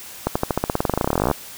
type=accelerating click train; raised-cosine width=1 ms; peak=-4 dBFS; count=28; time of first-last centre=0.27-1.313 s; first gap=85 ms; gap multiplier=0.93; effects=white hiss -38 dBFS RMS until 1.57 s